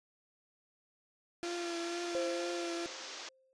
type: tone with vibrato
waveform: 35% pulse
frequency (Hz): 342.9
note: F4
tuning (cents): -32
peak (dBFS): -35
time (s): 1.43-2.86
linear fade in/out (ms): 0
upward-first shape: triangle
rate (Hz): 2.1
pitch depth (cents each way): 28
type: band-pass noise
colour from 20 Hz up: white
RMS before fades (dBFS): -46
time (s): 1.43-3.29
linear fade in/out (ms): 5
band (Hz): 270 to 6500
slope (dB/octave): 48
type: tone with exponential decay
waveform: sine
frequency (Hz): 525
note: C5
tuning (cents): +6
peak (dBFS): -31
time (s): 2.15-3.53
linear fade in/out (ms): 0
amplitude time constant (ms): 300
effects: resampled to 22050 Hz